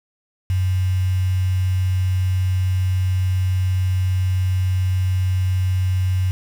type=tone with quantisation; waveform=sine; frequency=92.7 Hz; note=F#2; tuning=4 cents sharp; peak=-16 dBFS; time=0.5-6.31 s; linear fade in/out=0 ms; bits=6; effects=none